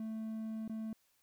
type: tone with dropouts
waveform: triangle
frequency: 220.6 Hz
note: A3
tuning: 5 cents sharp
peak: -36 dBFS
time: 0-0.93 s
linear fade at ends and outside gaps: 2 ms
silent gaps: 0.679-0.696 s
effects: white hiss -74 dBFS RMS until 1.22 s